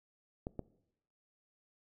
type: clicks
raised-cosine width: 2 ms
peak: -25 dBFS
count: 2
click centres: 0.469 / 0.593 s
effects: noise-tail reverb RT60 0.8 s tail -20 dB re dry